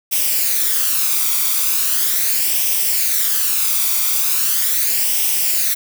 blue noise with flanger, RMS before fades -17 dBFS, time 0.11-5.75 s, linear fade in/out 20 ms, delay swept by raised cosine 0.35 to 0.87 ms, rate 0.39 Hz, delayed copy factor +0.55, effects none

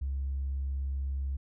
triangle tone with tanh clipping, 68.1 Hz, C#2, 30 cents flat, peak -30 dBFS, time 0.01-1.37 s, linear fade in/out 10 ms, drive 5 dB, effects none

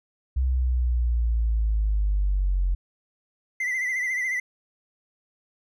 sine linear sweep, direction down, 65.41 to 44.54 Hz, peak -19 dBFS, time 0.36-2.75 s, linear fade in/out 10 ms
triangle tone with vibrato, 2025 Hz, B6, 43 cents sharp, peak -22 dBFS, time 3.6-4.4 s, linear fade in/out 5 ms, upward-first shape sine, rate 14 Hz, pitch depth 62 cents each way
effects tanh soft clip ceiling -15 dBFS

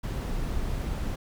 brown noise, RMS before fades -30 dBFS, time 0.03-1.16 s, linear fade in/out 10 ms, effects none

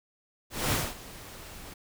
pink noise with ADSR envelope, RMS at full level -26 dBFS, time 0.5-1.74 s, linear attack 210 ms, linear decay 230 ms, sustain -19 dB, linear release 8 ms, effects none

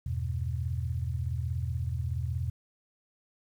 sine chord, E minor, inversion none, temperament just, 82.41 / 98.89 / 123.61 Hz, E2 / G2 / B2, 0 / +16 / +2 cents, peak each -32 / -37 / -33 dBFS, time 0.06-2.5 s, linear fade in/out 5 ms, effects 10-bit

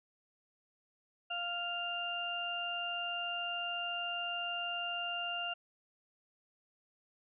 harmonic tone, 698.5 Hz, F5, in tune, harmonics 1 / 2 / 4, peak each -41 / -42 / -37 dBFS, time 1.3-5.54 s, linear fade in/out 10 ms, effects none

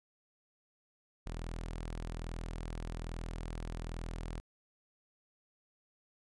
sawtooth tone, 41.2 Hz, E1, in tune, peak -35 dBFS, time 1.26-4.4 s, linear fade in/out 0 ms, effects resampled to 24000 Hz

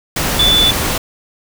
sine tone in noise, 3482 Hz, A7, 19 cents flat, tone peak -9 dBFS, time 0.39-0.71 s, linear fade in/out 5 ms, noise pink, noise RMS -17 dBFS, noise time 0.16-0.98 s, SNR +5 dB, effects none

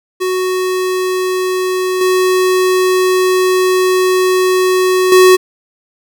square tone with level steps, 370 Hz, F#4, in tune, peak -14 / -10 / -4 dBFS, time 0.2-5.37 s, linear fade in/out 20 ms, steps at 2.01 / 5.12 s, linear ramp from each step 2 ms, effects none

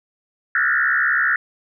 sine tone with frequency modulation, 1621 Hz, G#6, 42 cents flat, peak -15 dBFS, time 0.55-1.36 s, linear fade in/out 2 ms, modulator 68.1 Hz, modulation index 3.8, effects none

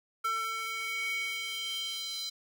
square tone with high-pass filter sweep, 447.7 Hz, A4, 30 cents sharp, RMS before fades -35 dBFS, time 0.24-2.3 s, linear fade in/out 10 ms, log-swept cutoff 1400 to 4100 Hz, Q 4.8, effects none

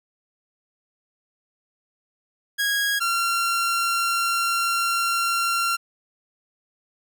sawtooth tone pair in turn, 1647 / 1373.1 Hz, G#6 / F6, -15 / -30 cents, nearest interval minor third, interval 315 cents, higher first, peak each -17 dBFS, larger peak neither, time 2.58-3 / 3-5.77 s, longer second, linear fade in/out 20 ms, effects none

